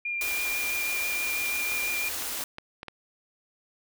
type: tone with vibrato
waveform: sine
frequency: 2400 Hz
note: D7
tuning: 37 cents sharp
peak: -28 dBFS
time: 0.05-2.09 s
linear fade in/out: 5 ms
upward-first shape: triangle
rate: 6.1 Hz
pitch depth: 16 cents each way
type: band-stop noise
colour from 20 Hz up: white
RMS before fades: -33 dBFS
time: 0.21-2.44 s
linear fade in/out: 2 ms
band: 100 to 230 Hz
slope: 96 dB/octave
type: clicks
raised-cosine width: 0.3 ms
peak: -22 dBFS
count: 6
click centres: 1.719 / 2.223 / 2.409 / 2.584 / 2.831 / 2.883 s
effects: none